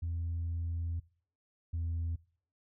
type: tone pair in turn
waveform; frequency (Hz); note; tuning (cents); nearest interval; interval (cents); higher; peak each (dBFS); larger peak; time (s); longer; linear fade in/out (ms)
sine; 84.1 / 83.37; E2 / E2; +35 / +20; unison; 15; first; -31 / -30; second; 0.02-1 / 1.73-2.16; first; 10
effects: noise-tail reverb RT60 0.5 s tail -23 dB re dry + tanh soft clip ceiling -30 dBFS